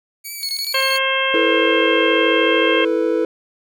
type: tone with vibrato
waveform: 5% pulse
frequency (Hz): 2251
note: C#7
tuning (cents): +26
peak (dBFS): -19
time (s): 0.24-0.99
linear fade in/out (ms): 20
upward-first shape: triangle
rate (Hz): 2.7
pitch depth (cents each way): 53
type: tone bursts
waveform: sine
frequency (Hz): 4379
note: C#8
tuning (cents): -22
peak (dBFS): -21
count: 7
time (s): 0.43-0.963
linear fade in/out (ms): 0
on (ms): 59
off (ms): 20
type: harmonic tone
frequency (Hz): 533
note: C5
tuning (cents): +32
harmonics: 1 / 2 / 3 / 4 / 5 / 6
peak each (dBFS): -23 / -23 / -23 / -23 / -23 / -23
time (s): 0.74-2.85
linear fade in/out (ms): 5
type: chord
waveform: triangle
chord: E suspended fourth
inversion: none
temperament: equal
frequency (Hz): 329.6 / 440 / 493.9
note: E4 / A4 / B4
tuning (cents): 0 / 0 / 0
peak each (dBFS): -18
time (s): 1.34-3.25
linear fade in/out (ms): 2
effects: none